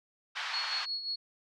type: band-pass noise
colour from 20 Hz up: pink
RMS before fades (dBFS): -37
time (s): 0.35-0.86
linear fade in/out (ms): 20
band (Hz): 990 to 4500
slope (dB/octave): 24
type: tone with tremolo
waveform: sine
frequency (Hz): 4343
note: C#8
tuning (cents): -36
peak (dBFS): -31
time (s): 0.53-1.16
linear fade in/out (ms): 10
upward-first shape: sine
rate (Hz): 5.6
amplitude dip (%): 60
effects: none